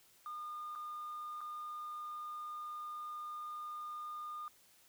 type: tone with dropouts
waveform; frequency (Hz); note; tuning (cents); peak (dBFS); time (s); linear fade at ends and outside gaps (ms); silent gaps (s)
sine; 1216; D#6; -40; -40; 0.26-4.48; 1; 0.752-0.758 / 1.407-1.413
effects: tanh soft clip ceiling -39 dBFS + white hiss -66 dBFS RMS until 4.88 s